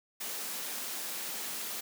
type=high-pass noise; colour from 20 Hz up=white; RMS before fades=-38 dBFS; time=0.2-1.81 s; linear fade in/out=10 ms; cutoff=170 Hz; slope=48 dB/octave; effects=none